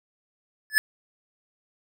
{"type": "tone with exponential growth", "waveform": "square", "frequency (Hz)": 1728, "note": "A6", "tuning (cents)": -32, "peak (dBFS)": -12, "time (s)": [0.7, 0.78], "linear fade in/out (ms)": 0, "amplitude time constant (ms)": 17, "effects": []}